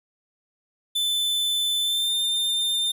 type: tone with pitch glide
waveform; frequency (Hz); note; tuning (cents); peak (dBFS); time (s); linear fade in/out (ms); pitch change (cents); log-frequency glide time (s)
45% pulse; 3520 to 3604; A7 to A7; 0 to +41; -21; 0.95-2.92; 10; +41; 1.82-2.13
effects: none